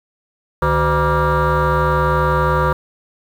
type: tone with frequency modulation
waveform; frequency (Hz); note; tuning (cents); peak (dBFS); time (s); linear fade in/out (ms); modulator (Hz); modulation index
sine; 511; C5; -41; -11; 0.62-2.73; 5; 221; 3.9
effects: tanh soft clip ceiling -10 dBFS + 7-bit